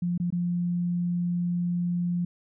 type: tone with dropouts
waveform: sine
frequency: 175.1 Hz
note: F3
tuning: 5 cents sharp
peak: -24 dBFS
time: 0.02-2.25 s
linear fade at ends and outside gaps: 5 ms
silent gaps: 0.178-0.199 / 0.304-0.324 s
effects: none